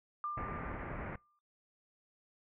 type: tone with exponential decay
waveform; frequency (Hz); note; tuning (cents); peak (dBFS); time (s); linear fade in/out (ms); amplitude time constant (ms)
sine; 1194; D6; +28; -34; 0.24-1.39; 1; 250
type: low-pass noise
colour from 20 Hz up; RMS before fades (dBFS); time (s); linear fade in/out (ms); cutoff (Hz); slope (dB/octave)
pink; -42; 0.37-1.16; 5; 2200; 48
effects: noise-tail reverb RT60 0.2 s tail -23 dB re dry